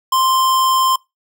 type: tone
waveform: square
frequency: 1046.5 Hz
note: C6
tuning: in tune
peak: -13 dBFS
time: 0.12-0.96 s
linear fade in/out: 5 ms
effects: noise-tail reverb RT60 0.2 s tail -23 dB re dry

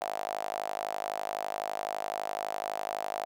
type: tone with high-pass filter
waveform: sawtooth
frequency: 51.91 Hz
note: G#1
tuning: in tune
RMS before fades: -35 dBFS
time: 0.01-3.25 s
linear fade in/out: 0 ms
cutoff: 700 Hz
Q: 6.7
effects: none

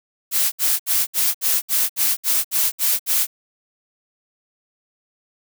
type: noise bursts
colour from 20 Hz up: blue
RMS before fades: -18 dBFS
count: 11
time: 0.31-3.27 s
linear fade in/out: 50 ms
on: 210 ms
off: 65 ms
effects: none

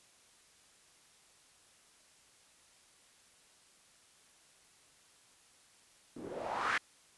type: noise with low-pass filter sweep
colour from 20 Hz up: blue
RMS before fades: -37 dBFS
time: 6.16-6.78 s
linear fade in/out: 5 ms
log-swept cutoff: 280 to 1800 Hz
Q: 3
effects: white hiss -64 dBFS RMS until 7.17 s + resampled to 24000 Hz

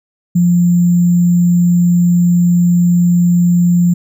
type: tone with sample-and-hold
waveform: sine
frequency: 174.61 Hz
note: F3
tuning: in tune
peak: -7 dBFS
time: 0.35-3.94 s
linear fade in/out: 10 ms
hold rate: 7350 Hz
effects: none

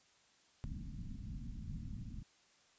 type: low-pass noise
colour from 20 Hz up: pink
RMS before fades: -45 dBFS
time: 0.64-2.23 s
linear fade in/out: 0 ms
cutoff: 250 Hz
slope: 48 dB/octave
effects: white hiss -69 dBFS RMS until 2.78 s + resampled to 16000 Hz

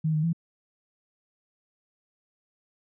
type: tone with pitch steps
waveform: sine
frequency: 157.5 / 154.1 / 166.5 Hz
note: D#3 / D#3 / E3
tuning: +21 / -16 / +18 cents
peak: -22 dBFS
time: 0.04-0.331 s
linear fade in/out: 10 ms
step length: 97 ms
effects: none

